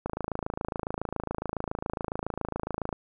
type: click train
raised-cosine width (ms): 1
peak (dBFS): -16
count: 79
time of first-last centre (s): 0.06-2.928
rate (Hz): 27.2
effects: none